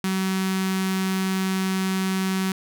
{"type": "tone with notch filter", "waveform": "sawtooth", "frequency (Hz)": 189.5, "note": "F#3", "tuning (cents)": 42, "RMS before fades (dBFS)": -24, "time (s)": [0.04, 2.52], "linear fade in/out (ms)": 2, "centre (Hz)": 560, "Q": 0.8, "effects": []}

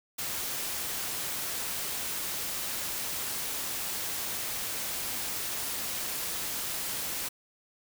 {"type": "noise", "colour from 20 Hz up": "white", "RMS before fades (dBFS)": -34, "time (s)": [0.18, 7.29], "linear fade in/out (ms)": 10, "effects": []}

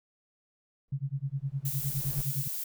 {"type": "noise with exponential growth", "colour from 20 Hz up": "brown", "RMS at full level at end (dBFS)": -39, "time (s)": [0.88, 2.22], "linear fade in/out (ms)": 2, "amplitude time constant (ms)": 290}
{"type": "tone with tremolo", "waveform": "sine", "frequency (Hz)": 137.5, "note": "C#3", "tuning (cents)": -14, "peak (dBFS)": -27, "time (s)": [0.92, 2.48], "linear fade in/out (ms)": 5, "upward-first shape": "sine", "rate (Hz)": 9.7, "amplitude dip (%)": 100}
{"type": "noise", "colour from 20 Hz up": "violet", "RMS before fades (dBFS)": -35, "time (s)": [1.65, 2.64], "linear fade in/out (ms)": 5}
{"effects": []}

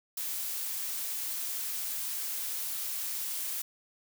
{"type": "noise", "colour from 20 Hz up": "blue", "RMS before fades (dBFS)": -35, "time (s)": [0.17, 3.62], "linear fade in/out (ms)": 5, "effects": []}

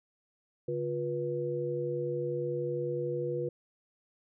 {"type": "tone cluster", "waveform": "sine", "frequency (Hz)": [142.4, 355, 486], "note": ["C#3", "F4", "B4"], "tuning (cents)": [47, 28, -28], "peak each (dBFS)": [-37, -35, -33], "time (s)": [0.68, 3.49], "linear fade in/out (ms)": 5, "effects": []}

